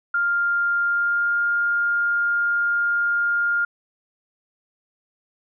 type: tone with pitch glide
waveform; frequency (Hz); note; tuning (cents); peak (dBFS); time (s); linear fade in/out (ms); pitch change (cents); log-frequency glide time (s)
sine; 1400 to 1408.9; F6 to F6; +4 to +15; -18; 0.14-3.65; 5; +11; 0.84-1.38
effects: none